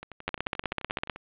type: two click trains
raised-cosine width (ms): 0.3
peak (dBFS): -24 / -11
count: 14 / 14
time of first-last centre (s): 0.03-1.16 / 0.28-1.098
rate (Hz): 11.5 / 15.9
effects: resampled to 8000 Hz + 7-bit